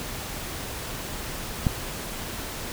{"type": "click", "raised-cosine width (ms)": 5, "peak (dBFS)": -8, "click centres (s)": 1.668, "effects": ["pink hiss -34 dBFS RMS until 2.72 s"]}